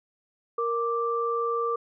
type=tone pair together; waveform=sine; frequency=466.2 / 1174.7 Hz; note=A#4 / D6; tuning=0 / 0 cents; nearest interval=octave + major third; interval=1600 cents; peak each=-27 dBFS; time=0.58-1.76 s; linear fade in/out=5 ms; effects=none